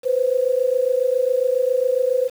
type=tone pair together; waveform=sine; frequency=496.1 / 523.4 Hz; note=B4 / C5; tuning=+8 / 0 cents; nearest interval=minor second; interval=92 cents; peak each=-19 dBFS; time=0.03-2.3 s; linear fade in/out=50 ms; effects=7-bit